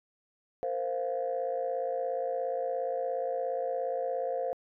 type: chord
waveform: sine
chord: Bb suspended second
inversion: none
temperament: equal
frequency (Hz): 466.2 / 523.3 / 698.5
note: Bb4 / C5 / F5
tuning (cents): 0 / 0 / 0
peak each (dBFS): -36 / -31 / -34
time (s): 0.63-4.53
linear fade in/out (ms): 0
effects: tanh soft clip ceiling -22 dBFS